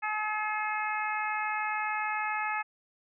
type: harmonic tone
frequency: 427 Hz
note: G#4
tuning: 48 cents sharp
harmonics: 2 / 3 / 4 / 5 / 6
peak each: -33 / -35 / -36 / -37 / -38 dBFS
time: 0.02-2.63 s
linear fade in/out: 20 ms
effects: none